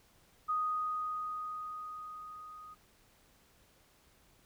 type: tone with level ramp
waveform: sine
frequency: 1244.5 Hz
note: D#6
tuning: in tune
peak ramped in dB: -29 to -48 dBFS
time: 0.48-2.75 s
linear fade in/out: 20 ms
effects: pink hiss -66 dBFS RMS until 4.45 s